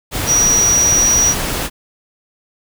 sine tone in noise, 5790 Hz, F#8, 38 cents flat, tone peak -10 dBFS, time 0.26-1.35 s, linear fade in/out 50 ms, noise pink, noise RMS -20 dBFS, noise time 0.11-1.7 s, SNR +7 dB, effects none

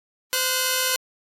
5% pulse tone pair together, 515 / 1456.6 Hz, C5 / F#6, -28 / -28 cents, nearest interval octave + tritone, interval 1800 cents, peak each -12 dBFS, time 0.33-0.96 s, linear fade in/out 0 ms, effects AAC 48 kbps

